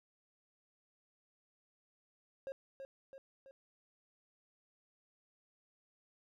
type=tone with echo; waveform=triangle; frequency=540 Hz; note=C#5; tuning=45 cents flat; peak=-38 dBFS; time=2.47-2.52 s; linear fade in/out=0 ms; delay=330 ms; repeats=3; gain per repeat=-5 dB; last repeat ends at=3.51 s; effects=none